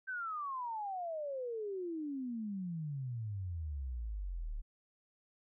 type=exponential sweep; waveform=sine; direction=down; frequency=1568 to 34.65 Hz; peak=-37 dBFS; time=0.07-4.62 s; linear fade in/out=20 ms; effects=none